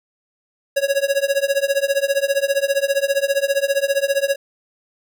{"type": "tone with tremolo", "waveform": "square", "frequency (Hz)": 554.4, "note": "C#5", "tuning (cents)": 0, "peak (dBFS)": -13, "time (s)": [0.76, 4.36], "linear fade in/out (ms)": 10, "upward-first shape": "triangle", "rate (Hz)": 15, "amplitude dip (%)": 100, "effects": []}